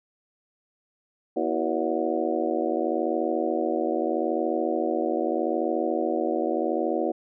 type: harmonic tone with a mistuned harmonic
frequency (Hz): 80.8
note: E2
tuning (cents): -34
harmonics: 3 / 4 / 5 / 6 / 7 / 8 / 9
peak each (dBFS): -33 / -28 / -30 / -31 / -30 / -34 / -32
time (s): 1.36-7.12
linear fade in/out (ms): 10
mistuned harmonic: 5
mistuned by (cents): -120
effects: none